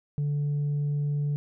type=tone with tanh clipping; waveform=sine; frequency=145.6 Hz; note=D3; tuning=15 cents flat; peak=-25 dBFS; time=0.18-1.36 s; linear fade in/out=0 ms; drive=1 dB; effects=none